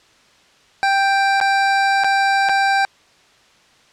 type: tone with dropouts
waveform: 25% pulse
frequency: 786 Hz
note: G5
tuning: 4 cents sharp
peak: -10 dBFS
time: 0.83-2.85 s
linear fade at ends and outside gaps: 0 ms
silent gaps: 1.402-1.412 / 2.037-2.044 / 2.488-2.494 s
effects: white hiss -52 dBFS RMS until 3.92 s + low-pass 5000 Hz 12 dB/octave